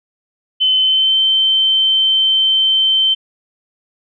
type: tone with pitch glide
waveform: sine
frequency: 3052 to 3100 Hz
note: G7 to G7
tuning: -47 to -20 cents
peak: -10 dBFS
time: 0.6-3.15 s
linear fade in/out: 20 ms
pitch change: +27 cents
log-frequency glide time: 0.77-1.19 s
effects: none